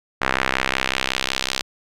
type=tone with band-pass filter sweep; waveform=sawtooth; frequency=65.41 Hz; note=C2; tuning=in tune; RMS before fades=-23 dBFS; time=0.21-1.62 s; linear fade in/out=10 ms; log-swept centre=1600 to 4300 Hz; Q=1.3; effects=none